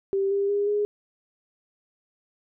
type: tone with pitch steps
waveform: sine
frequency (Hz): 391.3 / 398.8 / 406.5 / 414.3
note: G4 / G4 / G#4 / G#4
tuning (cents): -3 / +30 / -37 / -4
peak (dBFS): -21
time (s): 0.13-0.85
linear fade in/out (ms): 0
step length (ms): 180
effects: none